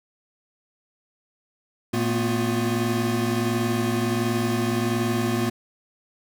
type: tone cluster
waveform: square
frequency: 114.3 / 225.1 / 246.5 / 355.2 Hz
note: A#2 / A3 / B3 / F4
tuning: -34 / +40 / -3 / +29 cents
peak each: -28 dBFS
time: 1.93-5.5 s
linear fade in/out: 10 ms
effects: none

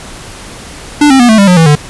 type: tone with pitch steps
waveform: square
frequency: 294.5 / 267 / 242 / 219.4 / 198.84 / 180.24 / 163.38 / 148.1 Hz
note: D4 / C4 / B3 / A3 / G3 / F#3 / E3 / D3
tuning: +5 / +35 / -35 / -5 / +25 / -45 / -15 / +15 cents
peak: -3 dBFS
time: 1.01-1.754 s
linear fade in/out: 5 ms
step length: 93 ms
effects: pink hiss -28 dBFS RMS until 1.89 s + resampled to 24000 Hz

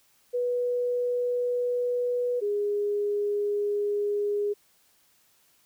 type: tone pair in turn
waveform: sine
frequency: 490 / 411.3 Hz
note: B4 / G#4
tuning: -14 / -17 cents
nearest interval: minor third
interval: 303 cents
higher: first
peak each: -24 dBFS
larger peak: neither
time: 0.33-2.41 / 2.41-4.54 s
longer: second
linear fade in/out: 20 ms
effects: white hiss -64 dBFS RMS until 5.65 s

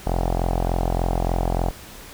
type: tone with low-pass filter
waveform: sawtooth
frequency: 43.39 Hz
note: F1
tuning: 10 cents flat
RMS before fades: -22 dBFS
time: 0.06-1.71 s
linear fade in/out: 10 ms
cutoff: 750 Hz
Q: 4.3
effects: pink hiss -41 dBFS RMS until 2.13 s

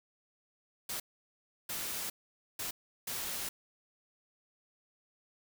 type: noise bursts at uneven times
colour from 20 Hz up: white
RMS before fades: -38 dBFS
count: 4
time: 0.89-1 / 1.69-2.1 / 2.59-2.71 / 3.07-3.49 s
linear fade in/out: 5 ms
effects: none

